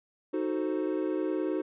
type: chord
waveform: triangle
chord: D# diminished seventh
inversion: none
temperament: equal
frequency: 311.1 / 370 / 440 / 523.3 Hz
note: D#4 / F#4 / A4 / C5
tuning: 0 / 0 / 0 / 0 cents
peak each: -29 / -30 / -35 / -35 dBFS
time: 0.33-1.62 s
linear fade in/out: 10 ms
effects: resampled to 8000 Hz